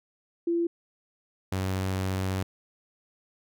sine / sawtooth tone pair in turn, 340 / 94.61 Hz, F4 / F#2, -46 / +39 cents, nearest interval octave + minor seventh, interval 2215 cents, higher first, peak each -23 / -23 dBFS, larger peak neither, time 0.47-0.67 / 1.52-2.43 s, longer second, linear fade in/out 5 ms, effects none

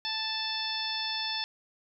harmonic tone, 880 Hz, A5, in tune, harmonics 1 / 2 / 3 / 4 / 5 / 6, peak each -39 / -40 / -40 / -35 / -37 / -36 dBFS, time 0.05-1.44 s, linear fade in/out 0 ms, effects none

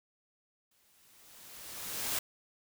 white noise with exponential growth, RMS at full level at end -32 dBFS, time 0.71-2.19 s, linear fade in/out 5 ms, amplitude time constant 320 ms, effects none

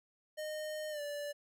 square tone with pitch glide, 614 to 582.2 Hz, D#5 to D5, -23 to -15 cents, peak -39 dBFS, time 0.37-1.33 s, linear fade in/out 20 ms, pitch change -92 cents, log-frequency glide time 0.9-1.01 s, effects none

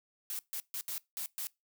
blue noise bursts at uneven times, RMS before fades -38 dBFS, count 6, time 0.3-0.39 / 0.53-0.6 / 0.74-0.81 / 0.88-0.98 / 1.17-1.26 / 1.38-1.47 s, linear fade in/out 0 ms, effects noise-tail reverb RT60 0.2 s tail -22 dB re dry

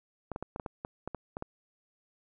clicks, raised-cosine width 1 ms, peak -22 dBFS, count 11, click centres 0.317 / 0.361 / 0.426 / 0.561 / 0.598 / 0.662 / 0.849 / 1.076 / 1.147 / 1.369 / 1.424 s, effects none

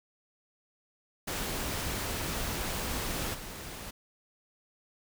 pink noise with level steps, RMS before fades -34 / -42 dBFS, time 1.27-3.91 s, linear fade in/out 10 ms, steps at 3.33 s, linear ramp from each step 20 ms, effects none

